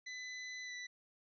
sawtooth tone with pitch glide, 2005 to 1978.5 Hz, B6 to B6, +26 to +3 cents, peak -40 dBFS, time 0.06-0.87 s, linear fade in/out 10 ms, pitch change -23 cents, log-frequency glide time 0.63-0.73 s, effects resampled to 16000 Hz

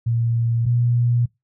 sine tone pair in turn, 116.54 / 120.16 Hz, A#2 / B2, 0 / -47 cents, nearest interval minor second, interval 53 cents, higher second, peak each -17 / -15 dBFS, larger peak second, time 0.06-0.66 / 0.66-1.26 s, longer neither, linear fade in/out 10 ms, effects noise-tail reverb RT60 0.2 s tail -23 dB re dry

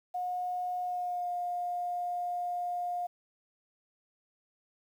sine tone with pitch glide, 722 to 709.2 Hz, F#5 to F5, -43 to +26 cents, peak -31 dBFS, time 0.14-3.07 s, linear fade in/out 10 ms, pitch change -31 cents, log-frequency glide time 0.83-1.31 s, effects 10-bit

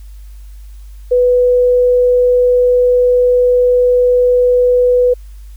sine tone, 494.9 Hz, B4, 4 cents sharp, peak -7 dBFS, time 1.11-5.14 s, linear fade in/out 10 ms, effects added 50 Hz sine -30 dBFS peak until 5.56 s + white hiss -52 dBFS RMS until 5.56 s

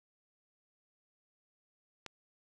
click, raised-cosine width 0.2 ms, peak -25 dBFS, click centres 2.063 s, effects none

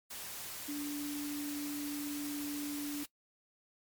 sine tone in noise, 290.6 Hz, D4, 18 cents flat, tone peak -36 dBFS, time 0.68-3.04 s, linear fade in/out 10 ms, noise white, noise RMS -44 dBFS, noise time 0.1-3.06 s, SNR +5 dB, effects noise-tail reverb RT60 0.1 s tail -19 dB re dry + MP3 96 kbps

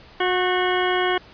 harmonic tone with a mistuned harmonic, 364 Hz, F#4, 28 cents flat, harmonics 1 / 2 / 3 / 4 / 5 / 6 / 8 / 9, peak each -22 / -25 / -27 / -28 / -29 / -30 / -31 / -32 dBFS, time 0.2-1.18 s, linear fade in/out 5 ms, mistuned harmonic 4, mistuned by +44 cents, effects pink hiss -47 dBFS RMS until 1.33 s + resampled to 11025 Hz

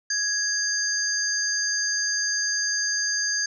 sine tone cluster, 1669 / 4814 / 6340 Hz, G#6 / D8 / G8, +8 / +42 / +19 cents, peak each -27 dBFS, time 0.1-3.46 s, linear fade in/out 5 ms, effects none

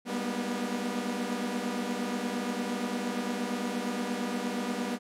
sawtooth tone cluster, 195.7 / 207.5 / 237.3 / 245.9 / 306.7 Hz, G3 / G#3 / A#3 / B3 / D#4, -3 / -1 / +31 / -7 / -25 cents, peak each -33 / -38 / -32 / -30 / -39 dBFS, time 0.05-4.99 s, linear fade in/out 50 ms, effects low-pass 11000 Hz 12 dB/octave

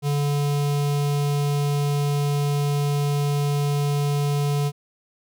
square tone with notch filter, 144.2 Hz, D3, 31 cents flat, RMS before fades -22 dBFS, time 0.02-4.72 s, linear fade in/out 50 ms, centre 1700 Hz, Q 1.6, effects none

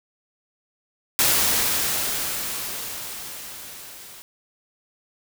white noise with level ramp, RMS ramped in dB -18 to -43 dBFS, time 1.19-4.22 s, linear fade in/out 0 ms, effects none

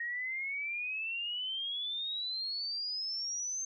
sine exponential sweep, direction up, 1864.7 to 6340 Hz, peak -34 dBFS, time 0-3.65 s, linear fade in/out 5 ms, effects none

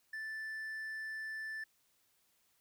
triangle tone, 1760 Hz, A6, in tune, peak -38 dBFS, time 0.13-1.64 s, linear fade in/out 5 ms, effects white hiss -74 dBFS RMS until 2.6 s

